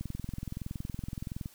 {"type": "click train", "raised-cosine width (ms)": 5, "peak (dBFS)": -24, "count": 32, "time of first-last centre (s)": [0.01, 1.459], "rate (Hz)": 21.4, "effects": ["white hiss -58 dBFS RMS until 1.54 s"]}